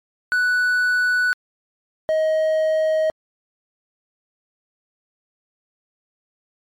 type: tone pair in turn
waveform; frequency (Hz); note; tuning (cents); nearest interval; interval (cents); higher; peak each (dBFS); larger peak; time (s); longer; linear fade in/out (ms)
triangle; 1483 / 629.7; F#6 / D#5; +4 / +21; octave + minor third; 1483; first; -14; neither; 0.32-1.33 / 2.09-3.1; neither; 0
effects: MP3 96 kbps